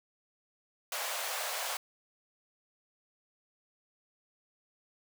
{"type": "high-pass noise", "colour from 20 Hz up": "pink", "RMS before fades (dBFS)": -36, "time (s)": [0.92, 1.77], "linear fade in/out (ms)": 2, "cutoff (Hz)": 540, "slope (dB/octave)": 48, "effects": []}